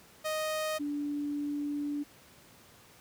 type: tone pair in turn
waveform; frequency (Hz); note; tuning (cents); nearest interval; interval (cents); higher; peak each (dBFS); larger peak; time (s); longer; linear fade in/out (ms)
sawtooth / sine; 622.3 / 290.7; D#5 / D4; 0 / -18; octave + minor second; 1318; first; -27 / -31; first; 0.24-0.79 / 0.79-2.04; second; 20
effects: pink hiss -57 dBFS RMS until 3 s + high-pass 80 Hz 12 dB/octave